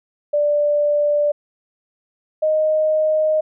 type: tone pair in turn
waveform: sine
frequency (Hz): 588 / 620.8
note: D5 / D#5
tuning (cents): +2 / -4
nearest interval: minor second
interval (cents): 94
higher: second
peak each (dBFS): -14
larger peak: neither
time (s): 0.33-1.32 / 2.42-3.41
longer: neither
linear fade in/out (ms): 10
effects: none